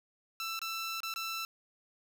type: tone with dropouts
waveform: 15% pulse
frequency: 1333 Hz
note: E6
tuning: 19 cents sharp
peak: -29 dBFS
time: 0.4-1.45 s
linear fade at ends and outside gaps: 1 ms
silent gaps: 0.592-0.616 / 1.004-1.032 / 1.139-1.16 s
effects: none